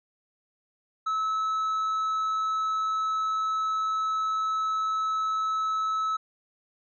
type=tone; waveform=triangle; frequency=1299 Hz; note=E6; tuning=26 cents flat; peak=-23 dBFS; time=1.06-6.17 s; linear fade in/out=10 ms; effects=resampled to 16000 Hz

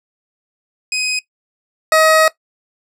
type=tone pair in turn; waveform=20% pulse; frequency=2513 / 633.5 Hz; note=D#7 / D#5; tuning=+17 / +31 cents; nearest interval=2 octaves; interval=2386 cents; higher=first; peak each=-12 / -4 dBFS; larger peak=second; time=0.92-1.19 / 1.92-2.28 s; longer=second; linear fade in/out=2 ms; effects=noise-tail reverb RT60 0.1 s tail -17 dB re dry + low-pass 12000 Hz 12 dB/octave

